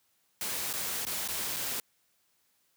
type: noise with dropouts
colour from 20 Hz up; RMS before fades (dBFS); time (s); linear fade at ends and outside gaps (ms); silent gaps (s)
white; -34; 0.41-1.8; 1; 0.729-0.737 / 1.051-1.067 / 1.277-1.286 / 1.563-1.567
effects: white hiss -72 dBFS RMS until 2.76 s + high-pass 60 Hz 12 dB/octave